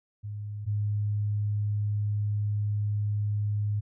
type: tone pair in turn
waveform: sine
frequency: 104 / 104 Hz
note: G#2 / G#2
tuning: +3 / +3 cents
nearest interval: unison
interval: 0 cents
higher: neither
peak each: -33 / -25 dBFS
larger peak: second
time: 0.23-0.66 / 0.66-3.81 s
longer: second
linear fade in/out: 20 ms
effects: none